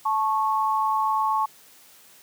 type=tone pair together; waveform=sine; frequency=872 / 1100.4 Hz; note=A5 / C#6; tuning=-16 / -13 cents; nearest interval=major third; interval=403 cents; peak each=-23 dBFS; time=0.05-1.46 s; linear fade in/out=10 ms; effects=white hiss -52 dBFS RMS until 2.22 s + high-pass 100 Hz 12 dB/octave